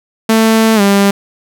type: tone with pitch glide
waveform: sawtooth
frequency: 222.5 to 199.37 Hz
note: A3 to G3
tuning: +20 to +30 cents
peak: -3 dBFS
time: 0.29-1.11 s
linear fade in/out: 5 ms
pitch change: -190 cents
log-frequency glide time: 0.75-0.81 s
effects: none